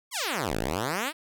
5% pulse exponential two-way sweep, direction down then up, 1174.7 to 48.18 to 335.6 Hz, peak -16 dBFS, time 0.11-1.13 s, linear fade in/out 50 ms, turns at 0.57 s, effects none

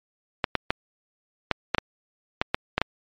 clicks, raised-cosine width 0.3 ms, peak -4 dBFS, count 10, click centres 0.442 / 0.553 / 0.705 / 1.513 / 1.747 / 1.783 / 2.415 / 2.545 / 2.78 / 2.816 s, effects low-pass 4000 Hz 12 dB/octave + MP3 96 kbps

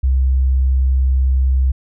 sine tone, 65.41 Hz, C2, in tune, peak -11 dBFS, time 0.03-1.72 s, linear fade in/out 10 ms, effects none

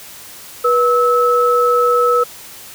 sine tone pair together, 485.9 / 1299 Hz, B4 / E6, -28 / -26 cents, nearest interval octave + perfect fourth, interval 1702 cents, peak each -13 dBFS, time 0.64-2.24 s, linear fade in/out 10 ms, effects white hiss -36 dBFS RMS until 2.74 s

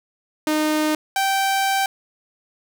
sawtooth tone pair in turn, 307.1 / 779 Hz, D#4 / G5, -23 / -11 cents, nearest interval octave + major third, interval 1612 cents, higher second, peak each -14 dBFS, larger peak neither, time 0.47-0.95 / 1.16-1.86 s, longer second, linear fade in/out 2 ms, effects none

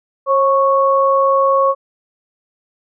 sine tone pair together, 541.6 / 1106 Hz, C#5 / C#6, -40 / -4 cents, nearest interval octave, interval 1236 cents, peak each -13 dBFS, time 0.26-1.75 s, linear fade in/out 50 ms, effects none

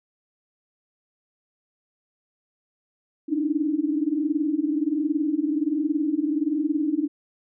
sine tone cluster, 280.7 / 298.2 / 319.5 Hz, C#4 / D4 / D#4, +22 / +27 / +46 cents, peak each -28 / -24 / -26 dBFS, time 3.28-7.08 s, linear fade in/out 20 ms, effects none

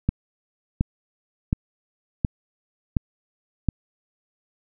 click train, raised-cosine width 5 ms, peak -7 dBFS, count 6, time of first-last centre 0.09-3.687 s, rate 1.39 Hz, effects none

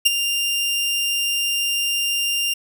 sawtooth tone with ADSR envelope, 2794 Hz, F7, in tune, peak -6 dBFS, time 0.05-2.54 s, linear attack 14 ms, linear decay 19 ms, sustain -10 dB, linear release 9 ms, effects none

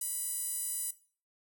sawtooth tone with high-pass filter, 987.8 Hz, B5, in tune, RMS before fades -35 dBFS, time 0.01-0.91 s, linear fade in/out 5 ms, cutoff 9600 Hz, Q 3.7, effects noise-tail reverb RT60 0.4 s tail -17 dB re dry

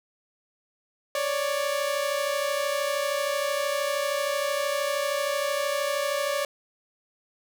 sawtooth tone pair together, 555 / 588 Hz, C#5 / D5, +2 / +2 cents, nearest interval minor second, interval 100 cents, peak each -24 dBFS, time 1.15-6.45 s, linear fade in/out 2 ms, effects none

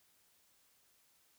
silence, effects white hiss -71 dBFS RMS until 1.38 s

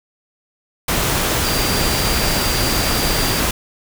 sine tone in noise, 4725 Hz, D8, 10 cents sharp, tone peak -25 dBFS, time 1.44-3.4 s, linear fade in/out 5 ms, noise pink, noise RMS -18 dBFS, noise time 0.88-3.51 s, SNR -10 dB, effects none

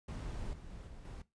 brown noise with level steps, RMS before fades -41 / -50 / -48 / -51 / -46 dBFS, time 0.08-1.22 s, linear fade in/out 5 ms, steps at 0.53 / 0.7 / 0.87 / 1.05 s, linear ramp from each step 2 ms, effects noise-tail reverb RT60 0.2 s tail -17 dB re dry + resampled to 22050 Hz

